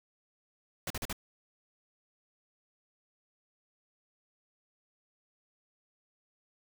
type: noise bursts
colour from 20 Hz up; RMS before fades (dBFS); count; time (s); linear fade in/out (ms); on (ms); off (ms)
pink; -36; 4; 0.87-1.128; 2; 33; 42
effects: none